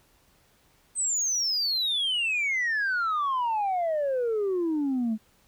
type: exponential sweep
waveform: sine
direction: down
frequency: 8372 to 211.9 Hz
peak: -22 dBFS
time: 0.95-5.18 s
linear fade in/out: 50 ms
effects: tanh soft clip ceiling -22 dBFS + pink hiss -63 dBFS RMS until 5.47 s